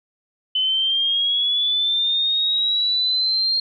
sine linear sweep, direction up, 3025 to 4220 Hz, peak -17 dBFS, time 0.55-3.6 s, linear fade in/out 5 ms, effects none

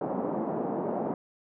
pink band-pass noise, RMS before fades -31 dBFS, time 0.01-1.14 s, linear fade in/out 2 ms, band 200 to 860 Hz, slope 24 dB/octave, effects none

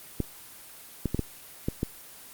clicks, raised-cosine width 3 ms, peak -13 dBFS, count 6, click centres 0.203 / 1.057 / 1.146 / 1.193 / 1.685 / 1.831 s, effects white hiss -47 dBFS RMS until 2.33 s + Opus 24 kbps

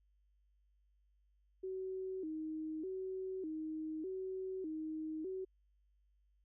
sine tone with vibrato, 343.7 Hz, F4, 28 cents flat, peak -39 dBFS, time 1.63-5.45 s, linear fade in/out 10 ms, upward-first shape square, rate 0.83 Hz, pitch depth 160 cents each way, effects added 50 Hz sine -70 dBFS peak until 6.44 s

